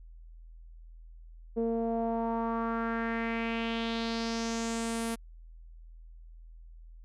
sawtooth tone with low-pass filter sweep, 229 Hz, A#3, 31 cents flat, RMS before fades -32 dBFS, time 1.56-5.16 s, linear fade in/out 20 ms, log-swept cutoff 470 to 11000 Hz, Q 3.1, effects added 41 Hz sine -47 dBFS peak until 7.04 s

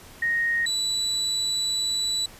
sine / 35% pulse tone pair in turn, 1864.7 / 3951 Hz, A#6 / B7, 0 / 0 cents, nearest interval octave + minor second, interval 1300 cents, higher second, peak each -21 dBFS, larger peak neither, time 0.22-0.66 / 0.66-2.26 s, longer second, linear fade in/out 5 ms, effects pink hiss -47 dBFS RMS until 2.39 s + resampled to 32000 Hz

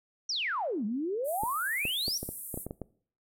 sine exponential two-way sweep, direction down then up, 5940 to 198.7 to 5940 Hz, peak -29 dBFS, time 0.29-2.18 s, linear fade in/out 5 ms, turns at 0.85 s
white band-pass noise, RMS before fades -42 dBFS, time 1.24-2.67 s, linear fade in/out 50 ms, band 8900 to 14000 Hz, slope 48 dB/octave
clicks, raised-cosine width 2 ms, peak -23 dBFS, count 10, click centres 1.435 / 1.853 / 2.081 / 2.23 / 2.29 / 2.542 / 2.575 / 2.666 / 2.709 / 2.817 s
effects noise-tail reverb RT60 0.5 s tail -20 dB re dry

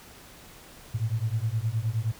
sine beating tone pair, 107 / 116.6 Hz, A2 / A#2, -48 / +1 cents, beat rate 9.6 Hz, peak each -28 dBFS, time 0.94-2.12 s, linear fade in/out 10 ms, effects pink hiss -49 dBFS RMS until 2.19 s

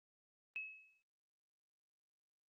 sine tone with exponential decay, 2580 Hz, E7, 38 cents flat, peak -39 dBFS, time 0.56-1.02 s, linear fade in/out 0 ms, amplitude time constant 100 ms, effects noise-tail reverb RT60 0.2 s tail -22 dB re dry + Opus 32 kbps

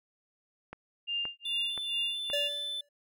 click train, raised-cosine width 0.5 ms, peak -26 dBFS, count 4, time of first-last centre 0.73-2.301 s, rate 1.91 Hz
sine tone with tremolo, 2802 Hz, F7, 5 cents sharp, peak -29 dBFS, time 1.07-2.49 s, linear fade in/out 20 ms, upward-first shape sine, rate 2.4 Hz, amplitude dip 100%
triangle tone, 3520 Hz, A7, in tune, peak -32 dBFS, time 1.45-2.81 s, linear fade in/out 5 ms
square tone with exponential decay, 578 Hz, D5, 28 cents flat, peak -30 dBFS, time 2.33-2.89 s, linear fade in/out 5 ms, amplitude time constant 120 ms
effects none

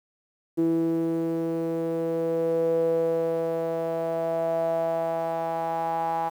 sawtooth tone with band-pass filter sweep, 164.81 Hz, E3, in tune, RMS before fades -26 dBFS, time 0.57-6.3 s, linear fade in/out 20 ms, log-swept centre 350 to 850 Hz, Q 7, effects 9-bit

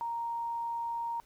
sine tone, 932.3 Hz, A#5, in tune, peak -32 dBFS, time 0.01-1.2 s, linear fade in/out 0 ms, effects pink hiss -65 dBFS RMS until 1.25 s

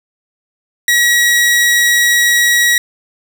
sawtooth tone, 1914 Hz, A#6, 45 cents sharp, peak -5 dBFS, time 0.88-2.78 s, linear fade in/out 2 ms, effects none

